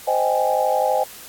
sine chord, Ab major seventh, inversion first, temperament just, 519.1 / 623 / 778.7 / 830.6 Hz, C5 / Eb5 / G5 / Ab5, -14 / +2 / -12 / 0 cents, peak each -22 dBFS, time 0.07-1.04 s, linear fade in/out 10 ms, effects white hiss -40 dBFS RMS until 1.28 s + AAC 64 kbps

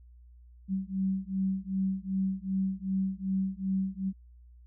sine beating tone pair, 190 / 192.6 Hz, F#3 / G3, +46 / -30 cents, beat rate 2.6 Hz, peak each -31 dBFS, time 0.68-4.13 s, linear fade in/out 50 ms, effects added 60 Hz sine -51 dBFS peak until 4.66 s

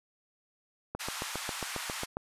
click train, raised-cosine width 1 ms, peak -20 dBFS, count 10, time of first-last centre 0.95-2.17 s, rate 7.38 Hz
pink band-pass noise, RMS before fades -39 dBFS, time 0.99-2.06 s, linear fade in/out 20 ms, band 950 to 12000 Hz, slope 24 dB/octave
effects resampled to 32000 Hz

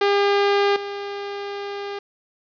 sawtooth tone with level steps, 402.8 Hz, G4, 47 cents sharp, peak -12 / -24 dBFS, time 0.01-1.99 s, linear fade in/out 5 ms, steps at 0.76 s, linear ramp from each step 2 ms, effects resampled to 11025 Hz + 8-bit

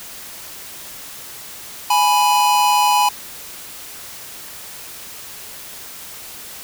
square tone pair together, 832 / 989.4 Hz, G#5 / B5, +3 / +3 cents, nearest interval minor third, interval 300 cents, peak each -16 dBFS, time 1.9-3.09 s, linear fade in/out 5 ms, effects white hiss -35 dBFS RMS until 6.63 s

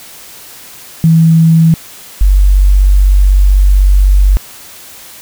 sine tone pair in turn, 162.9 / 47.97 Hz, E3 / G1, -20 / -37 cents, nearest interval octave + major sixth, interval 2117 cents, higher first, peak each -3 dBFS, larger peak neither, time 1.04-1.74 / 2.21-4.37 s, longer second, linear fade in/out 0 ms, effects white hiss -33 dBFS RMS until 5.21 s

